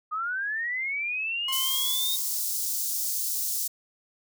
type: linear sweep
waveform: sine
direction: up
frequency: 1223 to 3749 Hz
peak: -27 dBFS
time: 0.11-2.17 s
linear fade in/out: 20 ms
type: tone with exponential decay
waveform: sawtooth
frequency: 1061 Hz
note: C6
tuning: 24 cents sharp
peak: -28 dBFS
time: 1.48-2.63 s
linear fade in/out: 5 ms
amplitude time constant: 250 ms
type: high-pass noise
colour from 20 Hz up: white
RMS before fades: -29 dBFS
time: 1.52-3.68 s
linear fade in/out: 10 ms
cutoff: 5000 Hz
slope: 24 dB/octave
effects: none